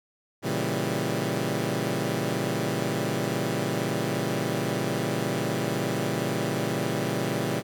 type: chord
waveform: 15% pulse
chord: A# diminished seventh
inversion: none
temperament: equal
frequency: 116.54 / 138.59 / 164.81 / 196 Hz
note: A#2 / C#3 / E3 / G3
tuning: 0 / 0 / 0 / 0 cents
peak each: -25 dBFS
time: 0.42-7.63 s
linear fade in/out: 50 ms
effects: none